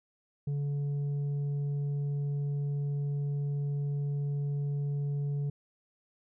sine tone with tanh clipping, 143.1 Hz, D3, 45 cents flat, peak -30 dBFS, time 0.47-5.5 s, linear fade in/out 5 ms, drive 4 dB, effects none

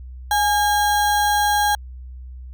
sine tone with sample-and-hold, 830.6 Hz, G#5, in tune, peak -15 dBFS, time 0.31-1.75 s, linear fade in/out 2 ms, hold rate 2450 Hz, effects added 63 Hz sine -33 dBFS peak until 2.53 s

